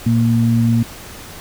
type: tone pair together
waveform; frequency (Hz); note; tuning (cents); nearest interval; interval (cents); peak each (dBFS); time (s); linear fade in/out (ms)
sine; 116.54 / 231.3; A#2 / A#3; 0 / -13; octave; 1187; -14; 0.06-0.83; 5
effects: pink hiss -35 dBFS RMS until 1.4 s